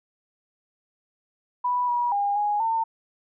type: tone with pitch steps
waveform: sine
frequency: 985 / 965 / 810 / 829 / 903 Hz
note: B5 / B5 / G#5 / G#5 / A5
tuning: -5 / -40 / -43 / -3 / +45 cents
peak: -21 dBFS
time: 1.64-2.84 s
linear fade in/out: 10 ms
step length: 240 ms
effects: none